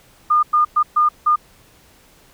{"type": "tone bursts at uneven times", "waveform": "sine", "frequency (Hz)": 1215, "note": "D#6", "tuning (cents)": -42, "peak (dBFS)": -11, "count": 5, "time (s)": [[0.3, 0.43], [0.53, 0.65], [0.76, 0.83], [0.96, 1.09], [1.26, 1.36]], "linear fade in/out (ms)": 10, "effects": ["pink hiss -51 dBFS RMS until 2.33 s"]}